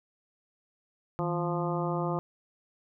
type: harmonic tone with a mistuned harmonic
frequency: 174.61 Hz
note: F3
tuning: in tune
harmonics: 1 / 2 / 3 / 4 / 5 / 6 / 7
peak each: -31 / -34 / -36 / -37 / -38 / -39 / -39 dBFS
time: 1.19-2.19 s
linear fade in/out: 0 ms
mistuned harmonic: 1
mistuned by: -140 cents
effects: none